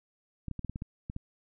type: clicks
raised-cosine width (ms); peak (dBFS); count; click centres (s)
5; -24; 9; 0.483 / 0.513 / 0.593 / 0.647 / 0.696 / 0.759 / 0.821 / 1.099 / 1.164
effects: none